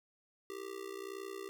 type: tone with amplitude modulation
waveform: square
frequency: 392 Hz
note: G4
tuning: in tune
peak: -39 dBFS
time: 0.5-1.49 s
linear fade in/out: 0 ms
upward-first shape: sine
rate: 61.7 Hz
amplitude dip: 85%
effects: none